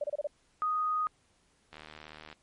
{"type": "tone bursts", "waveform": "sine", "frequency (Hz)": 587.3, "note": "D5", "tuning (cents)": 0, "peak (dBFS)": -29, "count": 5, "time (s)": [0.01, 0.272], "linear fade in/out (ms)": 5, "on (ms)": 30, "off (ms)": 28}
{"type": "tone", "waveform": "sine", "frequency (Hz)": 1244.5, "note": "D#6", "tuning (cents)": 0, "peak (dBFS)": -27, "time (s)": [0.62, 1.07], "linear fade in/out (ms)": 0}
{"type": "click train", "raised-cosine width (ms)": 0.3, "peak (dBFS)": -30, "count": 47, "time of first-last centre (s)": [1.73, 2.327], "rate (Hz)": 77}
{"effects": ["pink hiss -69 dBFS RMS until 2.42 s", "MP3 48 kbps"]}